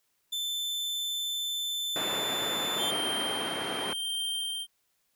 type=tone; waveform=40% pulse; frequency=3533 Hz; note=A7; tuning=6 cents sharp; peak=-29 dBFS; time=0.32-2.91 s; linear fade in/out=10 ms
type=band-pass noise; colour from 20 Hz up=pink; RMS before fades=-35 dBFS; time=1.96-3.93 s; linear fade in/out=0 ms; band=300 to 2200 Hz; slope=12 dB/octave
type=tone with tremolo; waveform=square; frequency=3157 Hz; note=G7; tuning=12 cents sharp; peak=-30 dBFS; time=2.77-4.67 s; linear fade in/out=50 ms; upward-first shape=sine; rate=0.85 Hz; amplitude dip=50%
effects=white hiss -74 dBFS RMS until 5.15 s